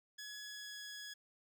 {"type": "tone with pitch glide", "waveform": "15% pulse", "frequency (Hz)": [1687, 1677.3], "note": ["G#6", "G#6"], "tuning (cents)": [27, 17], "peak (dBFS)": -40, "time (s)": [0.18, 1.14], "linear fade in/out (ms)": 10, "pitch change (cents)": -10, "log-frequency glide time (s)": [0.4, 0.76], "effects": []}